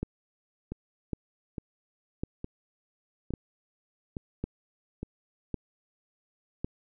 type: two click trains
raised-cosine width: 3 ms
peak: -22 / -18 dBFS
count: 6 / 7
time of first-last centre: 0.72-5.03 / 0.03-6.645 s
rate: 1.16 / 0.907 Hz
effects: none